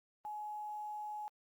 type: tone with quantisation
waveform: sine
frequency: 843 Hz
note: G#5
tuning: 26 cents sharp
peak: -40 dBFS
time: 0.25-1.28 s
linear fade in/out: 0 ms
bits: 11
effects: Opus 32 kbps